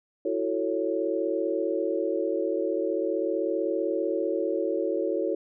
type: chord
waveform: sine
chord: F# minor seventh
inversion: third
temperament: equal with one note detuned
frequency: 329.6 / 370 / 445.4 / 554.4 Hz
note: E4 / F#4 / A4 / C#5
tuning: 0 / 0 / +21 / 0 cents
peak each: -30 dBFS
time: 0.25-5.35 s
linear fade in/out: 5 ms
effects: none